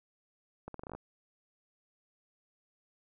accelerating click train, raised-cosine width 1 ms, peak -28 dBFS, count 9, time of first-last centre 0.68-0.95 s, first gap 63 ms, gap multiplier 0.81, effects none

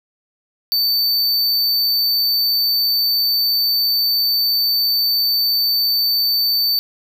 square tone, 4557 Hz, C#8, 47 cents sharp, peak -15 dBFS, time 0.72-6.79 s, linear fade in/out 0 ms, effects none

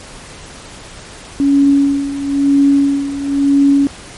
sine tone with tremolo, 280 Hz, C#4, 18 cents sharp, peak -6 dBFS, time 1.4-3.87 s, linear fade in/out 0 ms, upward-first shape sine, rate 1 Hz, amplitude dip 75%, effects pink hiss -34 dBFS RMS until 4.17 s + MP3 48 kbps

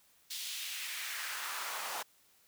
pink noise with high-pass filter sweep, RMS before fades -40 dBFS, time 0.3-2.03 s, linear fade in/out 10 ms, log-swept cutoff 3900 to 750 Hz, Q 1.7, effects white hiss -67 dBFS RMS until 2.47 s

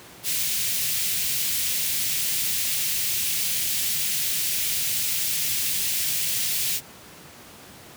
white band-stop noise, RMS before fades -25 dBFS, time 0.23-6.81 s, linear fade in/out 50 ms, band 160 to 2100 Hz, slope 24 dB/octave, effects pink hiss -45 dBFS RMS until 7.96 s + high-pass 100 Hz 12 dB/octave

